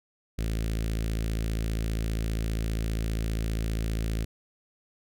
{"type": "tone with notch filter", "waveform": "sawtooth", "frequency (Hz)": 55, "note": "A1", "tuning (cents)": 0, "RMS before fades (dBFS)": -29, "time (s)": [0.38, 4.25], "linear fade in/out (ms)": 10, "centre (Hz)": 930, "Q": 0.64, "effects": []}